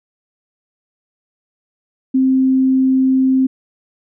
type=tone; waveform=sine; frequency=262.4 Hz; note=C4; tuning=5 cents sharp; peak=-10 dBFS; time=2.14-3.47 s; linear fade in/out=10 ms; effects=none